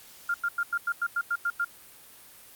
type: tone bursts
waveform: sine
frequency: 1400 Hz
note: F6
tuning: 4 cents sharp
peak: -24 dBFS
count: 10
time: 0.29-1.647 s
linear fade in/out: 5 ms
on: 52 ms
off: 93 ms
effects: white hiss -51 dBFS RMS until 2.55 s + Opus 48 kbps